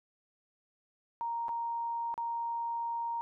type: tone with dropouts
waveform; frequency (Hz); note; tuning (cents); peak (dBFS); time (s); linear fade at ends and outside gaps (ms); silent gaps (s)
sine; 932.3; A#5; 0; -32; 1.21-3.21; 0; 1.483-1.491 / 2.141-2.178
effects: none